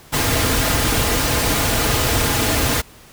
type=noise with comb filter; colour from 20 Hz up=pink; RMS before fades=-18 dBFS; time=0.12-2.82 s; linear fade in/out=20 ms; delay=5.3 ms; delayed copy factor=-0.55; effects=pink hiss -45 dBFS RMS until 3.12 s